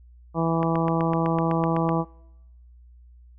harmonic tone, 164.81 Hz, E3, in tune, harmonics 1 / 2 / 3 / 4 / 5 / 6 / 7, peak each -24 / -27 / -29 / -30 / -31 / -32 / -32 dBFS, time 0.34-2.05 s, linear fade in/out 50 ms
click train, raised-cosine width 0.5 ms, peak -16 dBFS, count 11, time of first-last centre 0.63-1.891 s, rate 7.93 Hz
effects noise-tail reverb RT60 0.9 s tail -25 dB re dry + added 60 Hz sine -47 dBFS peak until 3.38 s

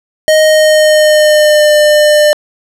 square tone with pitch glide, 622.3 to 600.1 Hz, D#5 to D5, 0 to +37 cents, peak -5 dBFS, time 0.28-2.33 s, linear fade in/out 0 ms, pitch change -63 cents, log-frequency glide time 0.43-1.72 s, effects low-pass 12000 Hz 12 dB/octave

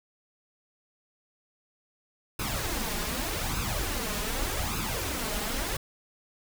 pink noise with flanger, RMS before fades -31 dBFS, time 2.39-5.77 s, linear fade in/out 5 ms, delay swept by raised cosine 0.77 to 4.87 ms, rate 0.84 Hz, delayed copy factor +0.65, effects none

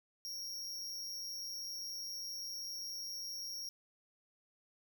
45% pulse tone with amplitude modulation, 5588 Hz, F8, in tune, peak -38 dBFS, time 0.25-3.69 s, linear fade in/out 0 ms, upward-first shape sine, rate 193 Hz, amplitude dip 75%, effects none

